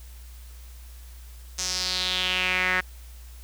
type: tone with band-pass filter sweep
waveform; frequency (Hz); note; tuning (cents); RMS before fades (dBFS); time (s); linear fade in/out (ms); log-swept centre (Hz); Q
sawtooth; 183.8; F#3; -11; -26; 1.58-2.81; 10; 6200 to 1800; 3.8
effects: added 60 Hz sine -41 dBFS peak until 3.43 s + white hiss -53 dBFS RMS until 3.43 s